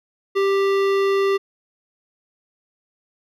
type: tone with hard clipping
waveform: sine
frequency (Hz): 393.1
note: G4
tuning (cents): +5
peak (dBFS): -18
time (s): 0.35-1.38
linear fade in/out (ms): 20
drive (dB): 16
effects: none